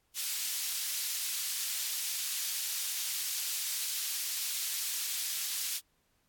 pink high-pass noise, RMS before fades -35 dBFS, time 0.14-5.81 s, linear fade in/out 50 ms, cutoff 3900 Hz, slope 12 dB/octave, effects pink hiss -74 dBFS RMS until 6.28 s + AAC 64 kbps

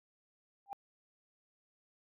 sine tone with exponential growth, 799 Hz, G5, 33 cents sharp, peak -33 dBFS, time 0.66-0.73 s, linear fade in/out 0 ms, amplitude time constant 15 ms, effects tanh soft clip ceiling -34 dBFS

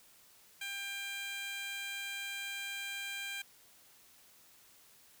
15% pulse tone with high-pass filter, 796 Hz, G5, 26 cents sharp, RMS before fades -41 dBFS, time 0.61-3.42 s, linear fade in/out 5 ms, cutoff 2000 Hz, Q 1.2, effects white hiss -62 dBFS RMS until 5.2 s

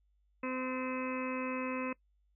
harmonic tone, 257.3 Hz, C4, 29 cents flat, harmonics 1 / 2 / 4 / 5 / 6 / 7 / 8 / 9 / 10, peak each -37 / -40 / -42 / -48 / -51 / -53 / -47 / -54 / -44 dBFS, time 0.43-1.93 s, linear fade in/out 5 ms, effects noise-tail reverb RT60 0.1 s tail -22 dB re dry + added 50 Hz sine -69 dBFS peak until 2.35 s

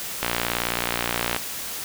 click train, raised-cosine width 0.3 ms, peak -6 dBFS, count 68, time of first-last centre 0.23-1.364 s, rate 59.1 Hz, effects white hiss -32 dBFS RMS until 1.84 s

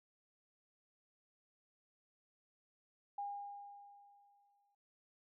sine tone with exponential decay, 810 Hz, G#5, 43 cents flat, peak -38 dBFS, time 3.18-4.75 s, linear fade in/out 5 ms, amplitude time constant 340 ms, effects none

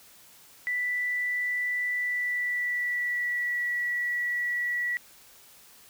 sine tone with pitch glide, 1975.5 to 1941.6 Hz, B6 to B6, 0 to -30 cents, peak -26 dBFS, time 0.67-4.97 s, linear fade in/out 0 ms, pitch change -30 cents, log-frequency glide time 1.95-3.66 s, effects white hiss -54 dBFS RMS until 5.89 s

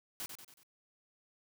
white noise with echo, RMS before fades -41 dBFS, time 0.2-0.26 s, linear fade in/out 0 ms, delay 93 ms, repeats 4, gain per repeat -6 dB, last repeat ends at 0.632 s, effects none

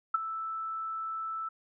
sine tone with ADSR envelope, 1318.5 Hz, E6, in tune, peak -20 dBFS, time 0.14-1.49 s, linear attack 7 ms, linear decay 17 ms, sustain -13 dB, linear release 9 ms, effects none

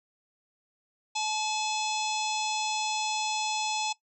harmonic tone with a mistuned harmonic, 860 Hz, A5, 40 cents flat, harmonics 1 / 3 / 4 / 5 / 6 / 7 / 8 / 9, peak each -31 / -36 / -37 / -38 / -39 / -39 / -40 / -41 dBFS, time 1.15-3.93 s, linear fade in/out 10 ms, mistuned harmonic 5, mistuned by -67 cents, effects noise-tail reverb RT60 0.1 s tail -17 dB re dry

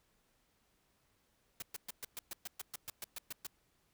white noise bursts, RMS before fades -43 dBFS, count 14, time 1.6-3.468 s, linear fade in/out 2 ms, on 22 ms, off 120 ms, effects pink hiss -75 dBFS RMS until 3.93 s

